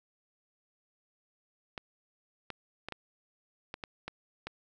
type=clicks; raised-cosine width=0.3 ms; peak=-22 dBFS; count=8; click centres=1.778 / 2.503 / 2.886 / 2.923 / 3.741 / 3.838 / 4.08 / 4.47 s; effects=none